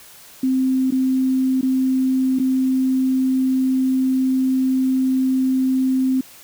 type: tone with dropouts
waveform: sine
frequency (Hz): 260.9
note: C4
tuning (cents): -5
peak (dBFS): -15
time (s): 0.43-6.21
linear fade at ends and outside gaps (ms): 5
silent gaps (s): 0.907-0.921 / 1.612-1.628 / 2.389-2.397
effects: white hiss -44 dBFS RMS until 6.43 s